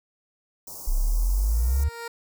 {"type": "band-stop noise", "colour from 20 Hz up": "white", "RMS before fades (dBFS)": -39, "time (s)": [0.67, 1.84], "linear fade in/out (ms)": 5, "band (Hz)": [1100, 5100], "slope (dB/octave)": 48}
{"type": "exponential sweep", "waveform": "sine", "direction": "up", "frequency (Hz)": [30.87, 74.1], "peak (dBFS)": -19, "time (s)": [0.87, 1.89], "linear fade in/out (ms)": 10}
{"type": "tone with exponential growth", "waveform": "15% pulse", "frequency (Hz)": 466.2, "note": "A#4", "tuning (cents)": 0, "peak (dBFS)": -25, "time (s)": [1.25, 2.08], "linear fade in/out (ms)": 5, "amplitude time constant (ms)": 180}
{"effects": []}